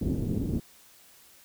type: low-pass noise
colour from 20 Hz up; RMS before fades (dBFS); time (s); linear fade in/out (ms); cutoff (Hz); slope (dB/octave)
white; -29; 0.01-0.6; 5; 310; 24
effects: white hiss -56 dBFS RMS until 1.44 s